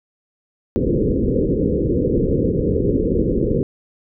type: low-pass noise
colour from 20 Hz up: white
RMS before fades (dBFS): -18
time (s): 0.76-3.63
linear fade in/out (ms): 0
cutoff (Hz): 510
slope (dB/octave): 96
effects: none